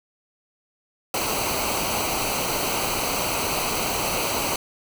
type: noise with comb filter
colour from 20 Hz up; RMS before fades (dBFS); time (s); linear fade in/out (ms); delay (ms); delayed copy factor
pink; -25; 1.14-4.56; 2; 0.57; -0.7
effects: none